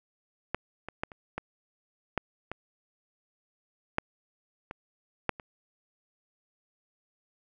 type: clicks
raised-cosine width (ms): 0.5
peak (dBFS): -13 / -23 / -15 / -30 / -18 / -12 / -20 / -10 / -23 / -10 / -27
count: 11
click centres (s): 0.546 / 0.886 / 1.035 / 1.118 / 1.38 / 2.177 / 2.516 / 3.984 / 4.711 / 5.293 / 5.398
effects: none